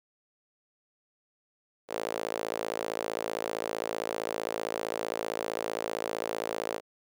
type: tone with high-pass filter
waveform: sawtooth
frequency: 55.4 Hz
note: A1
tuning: 13 cents sharp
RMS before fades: -34 dBFS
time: 1.88-6.81 s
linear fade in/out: 50 ms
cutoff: 490 Hz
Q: 2.6
effects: none